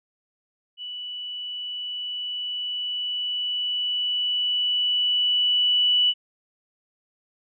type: tone with level ramp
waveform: sine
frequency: 2960 Hz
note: F#7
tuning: in tune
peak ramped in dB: -32 to -16 dBFS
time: 0.77-6.14 s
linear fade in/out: 50 ms
effects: none